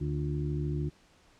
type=harmonic tone with a mistuned harmonic; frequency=73.42 Hz; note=D2; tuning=in tune; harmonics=1 / 2 / 3 / 4 / 5; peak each=-35 / -31 / -47 / -39 / -39 dBFS; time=0-0.9 s; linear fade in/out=20 ms; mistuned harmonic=5; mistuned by=-64 cents; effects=pink hiss -62 dBFS RMS until 1.39 s + low-pass 7000 Hz 12 dB/octave